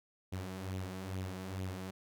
sawtooth tone with flanger, 94 Hz, F#2, 28 cents sharp, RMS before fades -41 dBFS, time 0.32-1.91 s, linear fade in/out 10 ms, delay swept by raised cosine 0.29 to 6.19 ms, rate 2.3 Hz, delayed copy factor +0.55, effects none

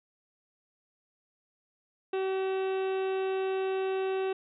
harmonic tone with a mistuned harmonic, 381.6 Hz, G4, 47 cents flat, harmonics 1 / 2 / 3 / 4 / 5 / 6 / 7 / 8 / 9 / 10, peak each -28 / -38 / -45 / -46 / -51 / -54 / -45 / -54 / -57 / -55 dBFS, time 2.13-4.33 s, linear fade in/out 5 ms, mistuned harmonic 10, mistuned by -19 cents, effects none

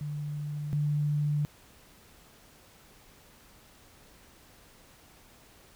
sine tone pair in turn, 147.7 / 147.7 Hz, D3 / D3, +10 / +10 cents, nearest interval unison, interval 0 cents, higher neither, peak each -32 / -25 dBFS, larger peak second, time 0.01-0.73 / 0.73-1.45 s, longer neither, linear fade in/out 0 ms, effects pink hiss -57 dBFS RMS until 5.75 s

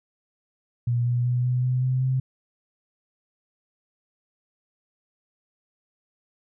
sine tone with pitch steps, 120 / 121.68 / 123.37 / 125.1 / 126.84 / 128.61 / 130.41 Hz, B2 / B2 / B2 / B2 / B2 / C3 / C3, -49 / -25 / -1 / +23 / +47 / -29 / -5 cents, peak -20 dBFS, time 0.87-2.2 s, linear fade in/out 5 ms, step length 190 ms, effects none

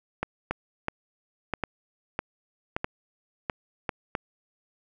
two click trains, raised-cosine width 0.5 ms, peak -12 / -12 dBFS, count 7 / 4, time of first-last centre 0.23-4.152 / 0.51-3.892 s, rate 1.53 / 0.887 Hz, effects none

